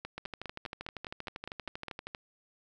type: two click trains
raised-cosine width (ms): 0.3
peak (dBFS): -23 / -23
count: 26 / 10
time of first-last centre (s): 0.18-2.149 / 0.05-1.883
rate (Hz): 12.7 / 4.91
effects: none